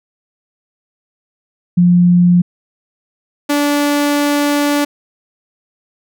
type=tone pair in turn; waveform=sine / sawtooth; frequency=176.4 / 289.9 Hz; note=F3 / D4; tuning=+18 / -22 cents; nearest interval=major sixth; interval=860 cents; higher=second; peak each=-6 / -8 dBFS; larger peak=first; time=1.77-2.42 / 3.49-4.85 s; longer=second; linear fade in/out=10 ms; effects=none